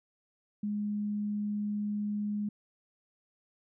sine tone, 207.7 Hz, G#3, in tune, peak -30 dBFS, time 0.63-2.49 s, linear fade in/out 5 ms, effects none

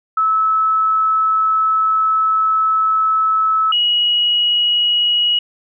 sine tone pair in turn, 1301 / 2906 Hz, E6 / F#7, -23 / -32 cents, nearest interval octave + major second, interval 1391 cents, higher second, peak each -12 dBFS, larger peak neither, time 0.17-3.72 / 3.72-5.39 s, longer first, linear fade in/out 5 ms, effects none

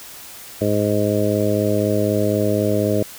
harmonic tone, 104 Hz, G#2, 3 cents sharp, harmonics 1 / 2 / 3 / 4 / 5 / 6, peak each -23 / -23 / -23 / -23 / -23 / -23 dBFS, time 0.61-3.03 s, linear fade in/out 5 ms, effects white hiss -38 dBFS RMS until 3.18 s

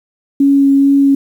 sine tone with vibrato, 277.2 Hz, C#4, in tune, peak -6 dBFS, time 0.4-1.15 s, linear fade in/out 5 ms, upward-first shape sine, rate 2.3 Hz, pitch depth 10 cents each way, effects 7-bit

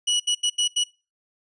sawtooth tone bursts at uneven times, 2932 Hz, F#7, 16 cents flat, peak -16 dBFS, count 5, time 0.07-0.2 / 0.27-0.35 / 0.43-0.5 / 0.58-0.68 / 0.76-0.84 s, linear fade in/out 10 ms, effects noise-tail reverb RT60 0.3 s tail -22 dB re dry + resampled to 22050 Hz

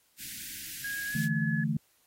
white band-stop noise, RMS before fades -41 dBFS, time 0.17-1.29 s, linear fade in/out 50 ms, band 330 to 1500 Hz, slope 96 dB/octave
sine tone with pitch glide, 1644 to 1703 Hz, G#6 to G#6, -18 to +43 cents, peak -33 dBFS, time 0.84-1.64 s, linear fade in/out 5 ms, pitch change +61 cents, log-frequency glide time 1.07-1.17 s
sine chord, D suspended second, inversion none, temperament equal, 146.83 / 164.81 / 220 Hz, D3 / E3 / A3, 0 / 0 / 0 cents, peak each -31 dBFS, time 1.15-1.77 s, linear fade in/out 5 ms
effects white hiss -68 dBFS RMS until 2.06 s + AAC 48 kbps

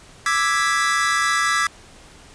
45% pulse chord, E dominant seventh, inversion third, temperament equal, 1174.7 / 1318.5 / 1661.2 / 1975.5 Hz, D6 / E6 / G#6 / B6, 0 / 0 / 0 / 0 cents, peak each -23 dBFS, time 0.26-1.67 s, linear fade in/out 2 ms, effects pink hiss -46 dBFS RMS until 2.34 s + resampled to 22050 Hz

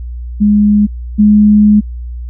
sine tone pair in turn, 207.7 / 209.5 Hz, G#3 / G#3, 0 / +15 cents, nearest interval unison, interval 15 cents, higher second, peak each -5 / -3 dBFS, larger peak second, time 0.4-0.87 / 1.18-1.81 s, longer second, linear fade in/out 20 ms, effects added 60 Hz sine -20 dBFS peak until 2.29 s

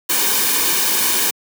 white noise with comb filter, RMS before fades -17 dBFS, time 0.09-1.31 s, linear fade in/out 10 ms, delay 1.5 ms, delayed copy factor -0.6, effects high-pass 200 Hz 12 dB/octave

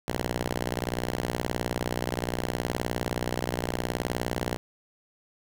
5% pulse ring-modulated tone, 60.7 Hz, B1, 29 cents flat, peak -14 dBFS, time 0.08-4.57 s, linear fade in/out 0 ms, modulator 131 Hz, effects none

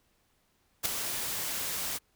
white noise with ADSR envelope, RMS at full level -26 dBFS, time 0.83-1.99 s, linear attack 27 ms, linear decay 4 ms, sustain -8 dB, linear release 29 ms, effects pink hiss -71 dBFS RMS until 2.15 s

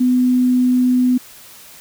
sine tone, 250.9 Hz, B3, 28 cents sharp, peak -11 dBFS, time 0-1.18 s, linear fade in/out 10 ms, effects white hiss -41 dBFS RMS until 1.8 s

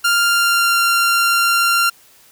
sawtooth tone with pitch glide, 1396.9 to 1383.3 Hz, F6 to F6, 0 to -17 cents, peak -9 dBFS, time 0.04-1.9 s, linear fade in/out 10 ms, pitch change -17 cents, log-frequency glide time 0.24-0.79 s, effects white hiss -49 dBFS RMS until 2.31 s

